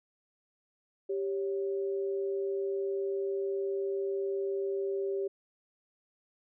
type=tone pair together; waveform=sine; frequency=393 / 554.4 Hz; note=G4 / C#5; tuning=+4 / 0 cents; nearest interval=tritone; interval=596 cents; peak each=-30 / -40 dBFS; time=1.09-5.28 s; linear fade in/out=10 ms; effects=none